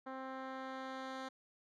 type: tone with low-pass filter sweep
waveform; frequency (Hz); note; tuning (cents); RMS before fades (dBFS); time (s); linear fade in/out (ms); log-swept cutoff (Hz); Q
10% pulse; 263.3; C4; +11; -45; 0.06-1.29; 10; 1500 to 4900; 0.75
effects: none